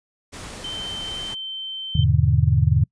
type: noise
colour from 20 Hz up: pink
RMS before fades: -36 dBFS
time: 0.32-1.35 s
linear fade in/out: 20 ms
type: tone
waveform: sine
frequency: 3100 Hz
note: G7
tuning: 20 cents flat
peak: -28 dBFS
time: 0.64-2.04 s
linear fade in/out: 5 ms
type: chord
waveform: sine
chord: E dominant seventh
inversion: none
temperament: just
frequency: 82.41 / 103.01 / 123.61 / 148.33 Hz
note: E2 / G#2 / B2 / D3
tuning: 0 / -14 / +2 / +18 cents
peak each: -20 dBFS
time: 1.95-2.84 s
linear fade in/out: 5 ms
effects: noise-tail reverb RT60 0.1 s tail -26 dB re dry + resampled to 22050 Hz